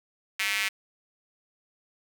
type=tone with high-pass filter; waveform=square; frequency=102.3 Hz; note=G#2; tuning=26 cents flat; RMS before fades=-28 dBFS; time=0.39-0.69 s; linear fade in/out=10 ms; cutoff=2200 Hz; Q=3; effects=8-bit